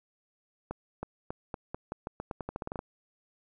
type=accelerating click train; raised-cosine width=1 ms; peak=-21 dBFS; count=17; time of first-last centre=0.71-2.791 s; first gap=320 ms; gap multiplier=0.86; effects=none